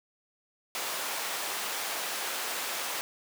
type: high-pass noise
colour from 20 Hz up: pink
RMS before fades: -34 dBFS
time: 0.75-3.01 s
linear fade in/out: 0 ms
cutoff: 670 Hz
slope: 12 dB/octave
effects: none